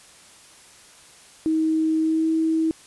sine tone with pitch glide, 317.3 to 321.4 Hz, D#4 to E4, +34 to -44 cents, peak -18 dBFS, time 1.46-2.71 s, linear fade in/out 0 ms, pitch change +22 cents, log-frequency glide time 1.98-2.29 s, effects white hiss -49 dBFS RMS until 2.86 s + resampled to 24000 Hz

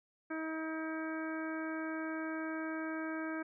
harmonic tone with a mistuned harmonic, 318.2 Hz, D#4, 39 cents sharp, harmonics 1 / 2 / 3 / 4 / 5 / 6 / 7, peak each -38 / -45 / -50 / -47 / -44 / -56 / -51 dBFS, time 0.3-3.43 s, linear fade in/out 10 ms, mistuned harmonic 7, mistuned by +25 cents, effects none

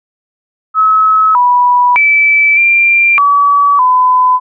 sine tone with pitch steps, 1288 / 981 / 2313 / 2376 / 1142 / 1008 Hz, E6 / B5 / D7 / D7 / D6 / B5, -41 / -12 / -27 / +20 / -49 / +35 cents, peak -5 dBFS, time 0.74-4.4 s, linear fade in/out 50 ms, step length 610 ms, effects none

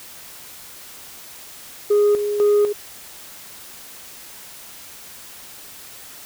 sine tone with tremolo, 413.6 Hz, G#4, 7 cents flat, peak -10 dBFS, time 1.9-2.73 s, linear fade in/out 10 ms, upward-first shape square, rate 2 Hz, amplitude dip 65%, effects tanh soft clip ceiling -11 dBFS + white hiss -40 dBFS RMS until 6.25 s

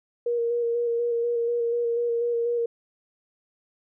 sine tone with vibrato, 471.6 Hz, A#4, 20 cents sharp, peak -22 dBFS, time 0.26-2.66 s, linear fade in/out 5 ms, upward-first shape square, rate 4.1 Hz, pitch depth 17 cents each way, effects none

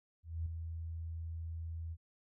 sine tone with ADSR envelope, 82.2 Hz, E2, 4 cents flat, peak -33 dBFS, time 0.23-1.97 s, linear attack 230 ms, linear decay 4 ms, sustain -6 dB, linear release 48 ms, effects none

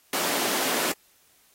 pink high-pass noise, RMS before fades -27 dBFS, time 0.13-0.92 s, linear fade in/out 2 ms, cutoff 240 Hz, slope 24 dB/octave, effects white hiss -61 dBFS RMS until 1.54 s + AAC 48 kbps

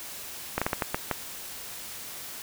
slowing click train, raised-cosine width 0.5 ms, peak -10 dBFS, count 7, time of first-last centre 0.58-1.113 s, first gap 36 ms, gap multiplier 1.36, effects white hiss -40 dBFS RMS until 2.42 s

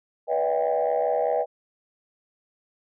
sine tone cluster, 489.8 / 575 / 640 / 730 / 798 Hz, B4 / D5 / D#5 / F#5 / G5, -14 / -37 / +49 / -24 / +31 cents, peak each -25 / -27 / -25 / -32 / -27 dBFS, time 0.27-1.46 s, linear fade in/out 50 ms, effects tanh soft clip ceiling -14 dBFS

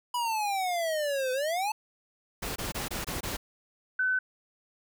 square exponential two-way sweep, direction down then up, 987.8 to 504 to 885 Hz, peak -28 dBFS, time 0.14-1.72 s, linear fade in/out 5 ms, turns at 1.32 s
pink noise bursts, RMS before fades -34 dBFS, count 6, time 2.42-3.37 s, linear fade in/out 10 ms, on 140 ms, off 22 ms
sine tone, 1513 Hz, F#6, 38 cents sharp, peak -24 dBFS, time 3.99-4.19 s, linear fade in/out 5 ms
effects none

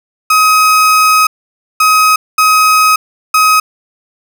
35% pulse tone bursts at uneven times, 1265 Hz, D#6, 28 cents sharp, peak -4 dBFS, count 4, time 0.3-1.27 / 1.8-2.16 / 2.38-2.96 / 3.34-3.6 s, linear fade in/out 5 ms, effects none

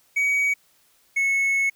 triangle tone pair in turn, 2260 / 2197 Hz, C#7 / C#7, +33 / -16 cents, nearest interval unison, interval 49 cents, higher first, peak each -17 dBFS, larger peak neither, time 0.16-0.54 / 1.16-1.7 s, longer second, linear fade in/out 10 ms, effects white hiss -61 dBFS RMS until 1.75 s

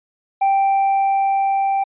triangle tone with level ramp, 784 Hz, G5, in tune, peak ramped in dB -11 to -14 dBFS, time 0.41-1.84 s, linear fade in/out 10 ms, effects resampled to 8000 Hz

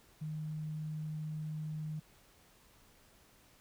sine tone, 154.5 Hz, D#3, 12 cents flat, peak -37 dBFS, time 0.21-2 s, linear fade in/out 10 ms, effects pink hiss -64 dBFS RMS until 3.6 s

